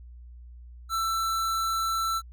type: tone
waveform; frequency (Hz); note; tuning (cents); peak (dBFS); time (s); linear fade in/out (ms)
square; 1334; E6; +20; -26; 0.89-2.22; 50
effects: added 60 Hz sine -43 dBFS peak until 2.32 s